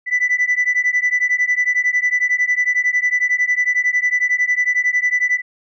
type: beating tone pair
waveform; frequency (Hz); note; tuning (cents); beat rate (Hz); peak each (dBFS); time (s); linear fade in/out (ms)
sine; 1980 / 1991; B6 / B6; +4 / +14; 11; -16; 0.06-5.42; 50
effects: tanh soft clip ceiling -10 dBFS